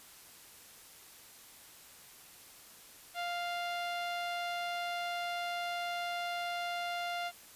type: tone with low-pass filter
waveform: sawtooth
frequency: 698.5 Hz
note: F5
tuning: in tune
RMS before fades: -37 dBFS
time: 3.14-7.32 s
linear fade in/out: 50 ms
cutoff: 3600 Hz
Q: 1.4
effects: white hiss -55 dBFS RMS until 7.55 s + resampled to 32000 Hz